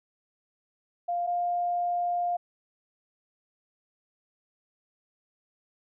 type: tone pair in turn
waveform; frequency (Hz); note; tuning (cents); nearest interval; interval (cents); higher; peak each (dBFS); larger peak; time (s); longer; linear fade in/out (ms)
sine; 698.5 / 703.4; F5 / F5; 0 / +12; unison; 12; second; -26 / -25; second; 1.08-1.27 / 1.27-2.37; second; 10
effects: none